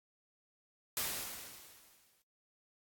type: noise with exponential decay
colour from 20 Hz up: white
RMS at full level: -34 dBFS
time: 0.97-2.22 s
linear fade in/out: 1 ms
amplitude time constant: 270 ms
effects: noise-tail reverb RT60 0.2 s tail -23 dB re dry + AAC 64 kbps